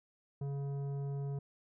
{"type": "tone with tanh clipping", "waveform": "sine", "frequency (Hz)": 140, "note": "C#3", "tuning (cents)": 18, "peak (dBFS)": -37, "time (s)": [0.41, 1.39], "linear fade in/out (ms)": 5, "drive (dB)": 11, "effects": []}